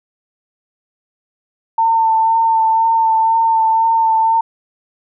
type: tone with vibrato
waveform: sine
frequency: 899 Hz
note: A5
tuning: 37 cents sharp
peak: -10 dBFS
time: 1.78-4.41 s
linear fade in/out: 5 ms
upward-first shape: sine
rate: 2 Hz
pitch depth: 18 cents each way
effects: none